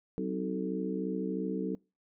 harmonic tone with a mistuned harmonic, 63 Hz, B1, 35 cents sharp, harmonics 3 / 4 / 5 / 6 / 7, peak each -35 / -38 / -37 / -42 / -37 dBFS, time 0.18-1.75 s, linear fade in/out 0 ms, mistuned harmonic 4, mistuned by +62 cents, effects noise-tail reverb RT60 0.3 s tail -25 dB re dry

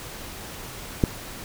click, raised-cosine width 3 ms, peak -4 dBFS, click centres 1.038 s, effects pink hiss -38 dBFS RMS until 1.44 s

